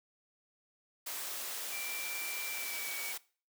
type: noise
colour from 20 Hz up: white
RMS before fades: -40 dBFS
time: 1.06-3.18 s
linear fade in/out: 10 ms
type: tone with pitch glide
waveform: triangle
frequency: 2349 to 2261 Hz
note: D7 to C#7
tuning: 0 to +34 cents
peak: -40 dBFS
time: 1.72-3.13 s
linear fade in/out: 10 ms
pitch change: -66 cents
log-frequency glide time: 2.5-2.94 s
effects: noise-tail reverb RT60 0.4 s tail -21 dB re dry + high-pass 400 Hz 12 dB/octave